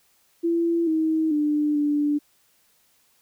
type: tone with pitch steps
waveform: sine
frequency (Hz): 336.9 / 317.6 / 297.9 / 293.3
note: E4 / D#4 / D4 / D4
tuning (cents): +38 / +36 / +25 / -2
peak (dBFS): -19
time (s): 0.43-2.19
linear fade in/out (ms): 20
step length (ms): 440
effects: white hiss -63 dBFS RMS until 3.21 s